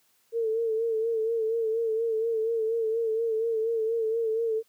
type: tone with vibrato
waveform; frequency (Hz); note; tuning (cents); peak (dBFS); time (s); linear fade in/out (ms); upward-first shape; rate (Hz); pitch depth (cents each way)
sine; 450.3; A4; +40; -24; 0.32-4.63; 50; sine; 4.2; 51
effects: white hiss -67 dBFS RMS until 4.68 s + high-pass 100 Hz 12 dB/octave